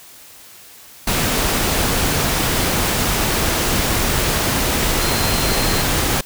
sine tone in noise, 4156 Hz, C8, 12 cents flat, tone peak -27 dBFS, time 5.01-5.82 s, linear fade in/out 5 ms, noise pink, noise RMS -18 dBFS, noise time 1.07-6.21 s, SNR -12 dB, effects white hiss -42 dBFS RMS until 6.25 s

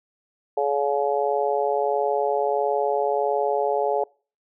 harmonic tone, 141.5 Hz, C#3, 36 cents sharp, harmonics 3 / 4 / 5 / 6, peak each -24 / -25 / -26 / -27 dBFS, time 0.57-4.04 s, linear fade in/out 5 ms, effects noise-tail reverb RT60 0.4 s tail -26 dB re dry

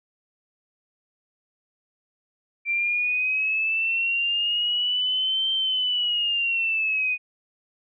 sine linear two-way sweep, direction up then down, 2349 to 3132 to 2476 Hz, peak -21 dBFS, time 2.65-7.18 s, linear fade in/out 50 ms, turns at 5.52 s, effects none

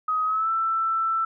sine tone with pitch glide, 1260 to 1330.3 Hz, D#6 to E6, +21 to +15 cents, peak -21 dBFS, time 0.08-1.25 s, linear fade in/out 5 ms, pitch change +94 cents, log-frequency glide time 0.25-0.5 s, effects none

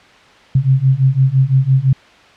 sine beating tone pair, 130 / 135.9 Hz, C3 / C#3, -11 / -34 cents, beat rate 5.9 Hz, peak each -13 / -12 dBFS, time 0.55-1.93 s, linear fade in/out 5 ms, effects white hiss -44 dBFS RMS until 2.36 s + low-pass 3000 Hz 12 dB/octave

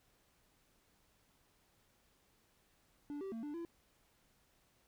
triangle tone with pitch steps, 290.7 / 387.4 / 226.7 / 294.2 / 337.7 Hz, D4 / G4 / A#3 / D4 / E4, -18 / -20 / -48 / +3 / +42 cents, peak -39 dBFS, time 3.1-3.65 s, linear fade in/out 0 ms, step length 110 ms, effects pink hiss -73 dBFS RMS until 4.87 s

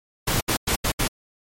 pink noise bursts at uneven times, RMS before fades -22 dBFS, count 5, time 0.27-0.41 / 0.48-0.57 / 0.67-0.76 / 0.84-0.92 / 0.99-1.08 s, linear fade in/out 10 ms, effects MP3 64 kbps

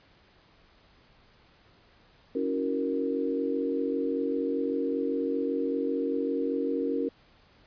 sine chord, F# dominant seventh, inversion second, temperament equal with one note detuned, 277.2 / 322.3 / 370 / 466.2 Hz, C#4 / E4 / F#4 / A#4, 0 / -39 / 0 / 0 cents, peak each -30 / -35 / -34 / -30 dBFS, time 2.35-7.09 s, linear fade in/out 5 ms, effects pink hiss -60 dBFS RMS until 7.66 s + resampled to 11025 Hz

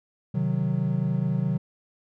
triangle chord, C diminished, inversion none, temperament equal, 130.81 / 155.56 / 185 Hz, C3 / Eb3 / Gb3, 0 / 0 / 0 cents, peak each -25 dBFS, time 0.34-1.58 s, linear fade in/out 10 ms, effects none

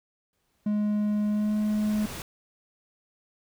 pink noise with exponential growth, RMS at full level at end -36 dBFS, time 0.33-2.22 s, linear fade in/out 1 ms, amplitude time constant 410 ms
triangle tone with pitch glide, 209.2 to 211.9 Hz, G#3 to G#3, +13 to +35 cents, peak -21 dBFS, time 0.66-2.06 s, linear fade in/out 5 ms, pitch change +22 cents, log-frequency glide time 1.29-1.54 s
effects none

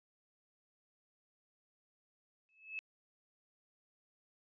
sine tone with exponential growth, 2599 Hz, E7, 25 cents flat, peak -36 dBFS, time 2.49-2.79 s, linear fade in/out 0 ms, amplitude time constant 65 ms, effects resampled to 16000 Hz

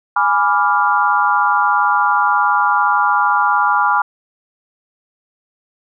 sine chord, G# diminished seventh, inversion none, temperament equal, 830.6 / 987.8 / 1174.7 / 1396.9 Hz, G#5 / B5 / D6 / F6, 0 / 0 / 0 / 0 cents, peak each -17 dBFS, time 0.16-4.02 s, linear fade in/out 5 ms, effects none

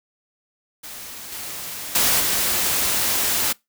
white noise with level steps, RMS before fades -36 / -32 / -18 / -21 dBFS, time 0.83-3.53 s, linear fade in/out 10 ms, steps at 1.32 / 1.95 / 2.2 s, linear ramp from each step 2 ms, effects noise-tail reverb RT60 0.2 s tail -24 dB re dry

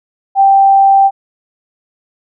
sine tone, 784 Hz, G5, in tune, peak -4 dBFS, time 0.35-1.11 s, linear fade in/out 50 ms, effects none

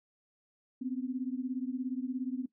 sine beating tone pair, 249.5 / 266.5 Hz, B3 / C4, +18 / +32 cents, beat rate 17 Hz, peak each -35 / -36 dBFS, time 0.81-2.46 s, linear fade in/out 10 ms, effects noise-tail reverb RT60 0.1 s tail -17 dB re dry

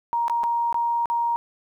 sine tone with dropouts, 939 Hz, A#5, 12 cents sharp, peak -20 dBFS, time 0.13-1.36 s, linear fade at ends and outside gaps 0 ms, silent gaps 0.281-0.298 / 0.434-0.439 / 0.727-0.744 / 1.057-1.1 s, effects 10-bit

